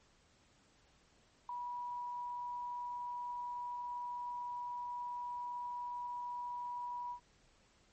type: tone with ADSR envelope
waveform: sine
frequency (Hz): 973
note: B5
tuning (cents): -26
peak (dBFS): -36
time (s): 1.49-7.2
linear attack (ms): 3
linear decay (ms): 4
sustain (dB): -3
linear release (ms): 87
effects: pink hiss -69 dBFS RMS until 7.92 s + MP3 32 kbps